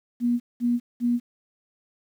sine tone bursts, 240.4 Hz, B3, 46 cents flat, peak -19 dBFS, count 3, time 0.2-1.2 s, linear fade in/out 50 ms, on 200 ms, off 200 ms, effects 9-bit

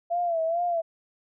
sine tone with vibrato, 675 Hz, E5, 41 cents sharp, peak -23 dBFS, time 0.1-0.82 s, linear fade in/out 20 ms, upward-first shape sine, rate 2.3 Hz, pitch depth 78 cents each way, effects none

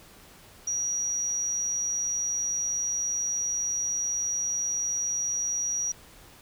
sine tone, 5770 Hz, F#8, 44 cents flat, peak -26 dBFS, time 0.67-5.92 s, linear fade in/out 5 ms, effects pink hiss -52 dBFS RMS until 6.41 s

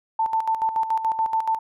sine tone with tremolo, 890 Hz, A5, 20 cents sharp, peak -18 dBFS, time 0.19-1.59 s, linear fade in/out 5 ms, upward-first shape square, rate 7 Hz, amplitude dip 65%, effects none

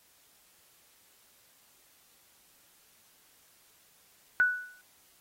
sine tone with exponential decay, 1480 Hz, F#6, in tune, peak -18 dBFS, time 4.4-4.81 s, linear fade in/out 0 ms, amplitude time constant 88 ms, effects white hiss -63 dBFS RMS until 5.2 s + AAC 48 kbps

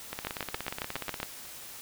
two click trains, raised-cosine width 0.3 ms, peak -18 / -15 dBFS, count 19 / 8, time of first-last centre 0.13-1.201 / 0.27-1.23 s, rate 16.8 / 7.29 Hz, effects white hiss -45 dBFS RMS until 1.81 s

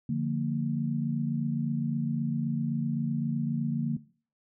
sine chord, Bb major, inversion first, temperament equal with one note detuned, 146.83 / 174.61 / 230.5 Hz, D3 / F3 / Bb3, 0 / 0 / -19 cents, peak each -30 / -34 / -29 dBFS, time 0.09-3.97 s, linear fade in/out 5 ms, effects noise-tail reverb RT60 0.4 s tail -17 dB re dry

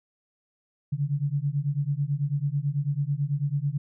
sine beating tone pair, 138.59 / 147.69 Hz, C#3 / D3, 0 / +10 cents, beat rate 9.1 Hz, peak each -27 dBFS, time 0.92-3.78 s, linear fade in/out 10 ms, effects none

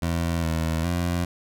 20% pulse tone with pitch steps, 84 / 81 / 87 Hz, E2 / E2 / F2, +33 / -30 / -6 cents, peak -18 dBFS, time 0.02-1.25 s, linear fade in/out 5 ms, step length 410 ms, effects none

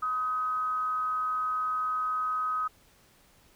sine tone with amplitude modulation, 1262 Hz, D#6, 24 cents sharp, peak -25 dBFS, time 0.02-2.68 s, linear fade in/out 10 ms, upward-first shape sine, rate 248 Hz, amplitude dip 40%, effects pink hiss -61 dBFS RMS until 3.55 s

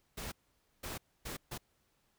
pink noise bursts at uneven times, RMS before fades -42 dBFS, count 4, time 0.17-0.32 / 0.83-0.98 / 1.25-1.37 / 1.51-1.58 s, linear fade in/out 10 ms, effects pink hiss -75 dBFS RMS until 2.18 s

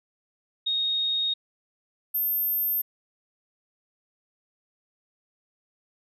sine tone pair in turn, 3729 / 13289 Hz, A#7 / G#9, 0 / 0 cents, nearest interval octave + minor seventh, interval 2200 cents, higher second, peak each -23 dBFS, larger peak neither, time 0.66-1.34 / 2.14-2.82 s, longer neither, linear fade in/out 10 ms, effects none

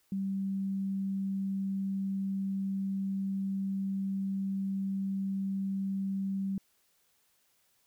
sine tone, 194.3 Hz, G3, 15 cents flat, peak -30 dBFS, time 0.12-6.58 s, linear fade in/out 2 ms, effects white hiss -71 dBFS RMS until 7.86 s

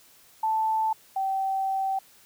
sine tone pair in turn, 880 / 772.5 Hz, A5 / G5, 0 / -26 cents, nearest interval major second, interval 226 cents, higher first, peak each -22 / -24 dBFS, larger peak first, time 0.43-0.93 / 1.16-1.99 s, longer second, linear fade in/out 5 ms, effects white hiss -56 dBFS RMS until 2.25 s

